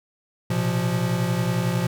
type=chord; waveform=square; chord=Bb suspended second; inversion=none; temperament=equal with one note detuned; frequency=116.54 / 127.6 / 174.61 Hz; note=Bb2 / C3 / F3; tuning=0 / -43 / 0 cents; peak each=-27 / -27 / -25 dBFS; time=0.5-1.87 s; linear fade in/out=5 ms; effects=none